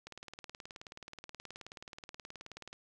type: click train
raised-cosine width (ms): 0.2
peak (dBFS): -29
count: 51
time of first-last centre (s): 0.07-2.73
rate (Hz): 18.8
effects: none